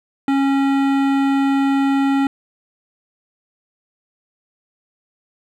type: tone with hard clipping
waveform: sine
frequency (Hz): 274.5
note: C#4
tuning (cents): -17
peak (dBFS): -16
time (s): 0.28-2.27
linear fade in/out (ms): 2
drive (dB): 16
effects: none